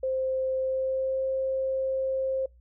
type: tone with pitch glide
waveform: sine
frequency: 523.3 to 529.4 Hz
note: C5 to C5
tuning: 0 to +20 cents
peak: -25 dBFS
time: 0.03-2.46 s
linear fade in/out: 5 ms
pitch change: +20 cents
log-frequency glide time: 0.58-1.25 s
effects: noise-tail reverb RT60 0.2 s tail -26 dB re dry + added 60 Hz sine -53 dBFS peak until 2.6 s